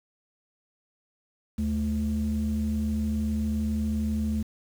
sine tone pair together, 76.4 / 216.7 Hz, D#2 / A3, -31 / -26 cents, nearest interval octave + tritone, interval 1805 cents, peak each -27 / -25 dBFS, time 1.58-4.43 s, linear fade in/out 10 ms, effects tanh soft clip ceiling -20 dBFS + 8-bit

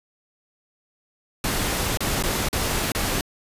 pink noise with dropouts, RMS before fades -24 dBFS, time 1.44-3.21 s, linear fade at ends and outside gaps 2 ms, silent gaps 1.973-2.005 / 2.226-2.236 / 2.487-2.529 / 2.92-2.949 s, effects resampled to 32000 Hz

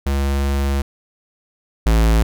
square tone pair in turn, 69.3 / 55.21 Hz, C#2 / A1, 0 / +7 cents, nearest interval major third, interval 393 cents, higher first, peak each -17 / -12 dBFS, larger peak second, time 0.06-0.82 / 1.86-2.23 s, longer first, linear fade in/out 5 ms, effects none

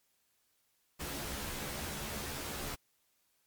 pink noise with comb filter, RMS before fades -40 dBFS, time 0.99-2.76 s, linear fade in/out 20 ms, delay 14 ms, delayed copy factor +0.85, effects white hiss -75 dBFS RMS until 3.46 s + MP3 96 kbps

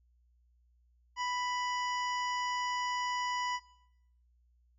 harmonic tone with a mistuned harmonic, 989 Hz, B5, 2 cents sharp, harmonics 1 / 2 / 3 / 5 / 6 / 7, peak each -33 / -39 / -43 / -47 / -49 / -50 dBFS, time 1.16-3.6 s, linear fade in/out 50 ms, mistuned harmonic 6, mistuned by -93 cents, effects noise-tail reverb RT60 0.8 s tail -20 dB re dry + added 60 Hz sine -65 dBFS peak until 4.78 s

